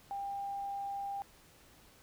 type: tone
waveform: sine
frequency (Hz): 797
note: G5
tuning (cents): +28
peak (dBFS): -36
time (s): 0.11-1.22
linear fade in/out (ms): 0
effects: pink hiss -61 dBFS RMS until 2.02 s